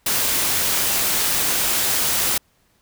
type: noise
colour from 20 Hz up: white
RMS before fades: -20 dBFS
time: 0.06-2.38 s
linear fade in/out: 5 ms
effects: pink hiss -62 dBFS RMS until 2.81 s